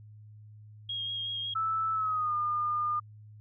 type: tone with vibrato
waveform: sine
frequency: 3260 Hz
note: G#7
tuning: 33 cents flat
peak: -32 dBFS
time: 0.89-1.54 s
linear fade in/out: 5 ms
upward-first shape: sine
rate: 5.4 Hz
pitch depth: 15 cents each way
type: tone with pitch glide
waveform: sine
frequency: 1314 to 1211.9 Hz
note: E6 to D#6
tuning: -6 to -46 cents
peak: -27 dBFS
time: 1.55-3 s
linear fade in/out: 10 ms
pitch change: -140 cents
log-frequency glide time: 1.93-2.34 s
effects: added 106 Hz sine -48 dBFS peak until 3.4 s